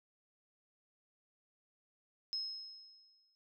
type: tone with exponential decay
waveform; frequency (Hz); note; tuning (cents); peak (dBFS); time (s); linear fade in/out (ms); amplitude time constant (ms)
sine; 5160; E8; -38; -34; 2.33-3.35; 0; 220
effects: none